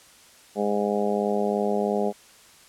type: harmonic tone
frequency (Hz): 103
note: G#2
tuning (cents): -14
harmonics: 2 / 3 / 4 / 5 / 6 / 7 / 8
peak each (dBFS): -27 / -37 / -26 / -30 / -30 / -31 / -34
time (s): 0.55-2.13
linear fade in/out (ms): 50
effects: white hiss -52 dBFS RMS until 2.68 s + low-pass 10000 Hz 12 dB/octave